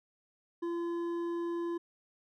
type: tone with hard clipping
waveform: sine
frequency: 341.3 Hz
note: F4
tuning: 40 cents flat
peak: -34 dBFS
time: 0.62-1.78 s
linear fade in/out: 10 ms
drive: 7 dB
effects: none